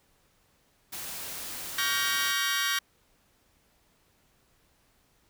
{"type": "noise", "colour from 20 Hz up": "white", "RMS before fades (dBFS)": -38, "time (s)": [0.92, 2.32], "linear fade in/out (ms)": 10}
{"type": "chord", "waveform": "20% pulse", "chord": "G half-diminished seventh", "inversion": "second", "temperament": "just", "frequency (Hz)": [1128.9, 1411.2, 1568, 1881.6], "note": ["Db6", "F6", "G6", "Bb6"], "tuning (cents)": [31, 18, 0, 16], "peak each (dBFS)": [-28, -30, -26, -25], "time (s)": [1.78, 2.79], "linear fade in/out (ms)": 5}
{"effects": ["pink hiss -67 dBFS RMS until 5.29 s"]}